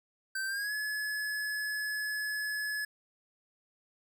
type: tone with pitch glide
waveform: square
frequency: 1555 to 1705.6 Hz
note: G6 to G#6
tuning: -14 to +46 cents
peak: -33 dBFS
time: 0.35-2.85 s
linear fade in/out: 5 ms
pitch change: +160 cents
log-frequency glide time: 0.46-0.73 s
effects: none